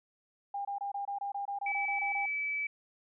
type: tone bursts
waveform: sine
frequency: 803 Hz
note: G5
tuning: 41 cents sharp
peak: -33 dBFS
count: 13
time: 0.54-2.258 s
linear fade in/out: 5 ms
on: 110 ms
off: 24 ms
type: tone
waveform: sine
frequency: 2300 Hz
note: D7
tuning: 37 cents flat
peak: -31 dBFS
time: 1.66-2.67 s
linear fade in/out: 5 ms
effects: none